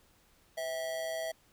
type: tone with amplitude modulation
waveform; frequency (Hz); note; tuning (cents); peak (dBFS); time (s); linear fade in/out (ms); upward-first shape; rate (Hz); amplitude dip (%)
square; 651; E5; -22; -32; 0.57-1.32; 10; sine; 140; 60
effects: pink hiss -66 dBFS RMS until 1.52 s

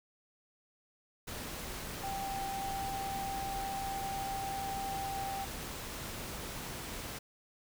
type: tone in noise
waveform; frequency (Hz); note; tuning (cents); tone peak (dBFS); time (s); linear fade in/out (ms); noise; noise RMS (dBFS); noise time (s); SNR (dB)
sine; 784; G5; 0; -36; 2.03-5.45; 10; pink; -42; 1.27-7.19; +3
effects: none

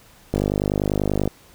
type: click train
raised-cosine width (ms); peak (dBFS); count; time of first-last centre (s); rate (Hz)
2; -7; 48; 0.34-1.276; 50.2
effects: pink hiss -51 dBFS RMS until 1.54 s

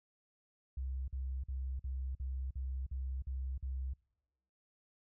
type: tone bursts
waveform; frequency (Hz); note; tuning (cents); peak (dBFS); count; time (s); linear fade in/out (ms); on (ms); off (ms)
sine; 65.5; C2; +2; -36; 9; 0.77-3.936; 5; 310; 47
effects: noise-tail reverb RT60 0.9 s tail -26 dB re dry

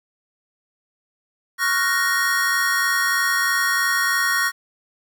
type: chord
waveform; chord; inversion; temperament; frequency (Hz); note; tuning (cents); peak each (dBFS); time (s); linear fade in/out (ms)
square; Gb major seventh; second; equal; 1108.7 / 1396.9 / 1480 / 1864.7; Db6 / F6 / Gb6 / Bb6; 0 / 0 / 0 / 0; -26 / -27 / -26 / -21; 1.58-4.52; 50
effects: 9-bit

